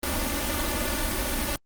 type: noise with comb filter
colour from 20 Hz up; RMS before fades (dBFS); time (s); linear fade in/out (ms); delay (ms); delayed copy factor
pink; -27; 0.03-1.56; 2; 3.4; +0.95
effects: Opus 32 kbps